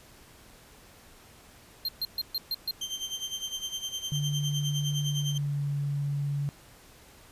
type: tone bursts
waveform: square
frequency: 4186 Hz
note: C8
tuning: in tune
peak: -28 dBFS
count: 6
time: 1.85-2.71 s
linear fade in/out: 2 ms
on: 35 ms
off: 130 ms
type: tone with tremolo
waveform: 30% pulse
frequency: 3136 Hz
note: G7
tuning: in tune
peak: -27 dBFS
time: 2.81-5.38 s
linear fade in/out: 5 ms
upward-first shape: sine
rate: 9.8 Hz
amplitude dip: 75%
type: tone with pitch glide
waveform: sine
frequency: 145.7 to 142.7 Hz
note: D3 to D3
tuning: -13 to -49 cents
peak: -27 dBFS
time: 4.12-6.49 s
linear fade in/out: 0 ms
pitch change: -36 cents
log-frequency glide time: 5.01-5.69 s
effects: pink hiss -54 dBFS RMS until 7.31 s + resampled to 32000 Hz